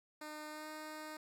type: tone with pitch glide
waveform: 10% pulse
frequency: 304.2 to 308.4 Hz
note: D#4 to D#4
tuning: -39 to -15 cents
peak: -37 dBFS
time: 0.21-1.17 s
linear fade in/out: 5 ms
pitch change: +24 cents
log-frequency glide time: 0.49-0.68 s
effects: none